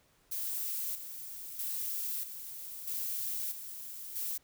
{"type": "noise with tremolo", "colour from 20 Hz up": "violet", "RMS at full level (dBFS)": -36, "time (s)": [0.31, 4.38], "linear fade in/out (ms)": 10, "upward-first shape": "square", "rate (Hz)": 0.78, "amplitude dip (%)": 60, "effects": ["pink hiss -68 dBFS RMS until 4.43 s"]}